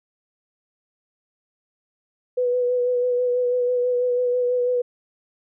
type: tone with vibrato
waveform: sine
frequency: 493.9 Hz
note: B4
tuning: in tune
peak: -18 dBFS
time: 2.37-4.82 s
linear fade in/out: 10 ms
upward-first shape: sine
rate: 6.1 Hz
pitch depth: 22 cents each way
effects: none